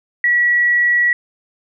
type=tone; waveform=sine; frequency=1932 Hz; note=B6; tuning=39 cents flat; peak=-11 dBFS; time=0.24-1.13 s; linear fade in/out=2 ms; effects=none